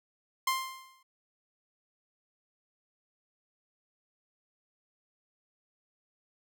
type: tone with exponential decay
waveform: sawtooth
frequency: 1051 Hz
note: C6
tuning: 7 cents sharp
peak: -21 dBFS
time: 0.47-1.03 s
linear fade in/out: 5 ms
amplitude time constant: 120 ms
effects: none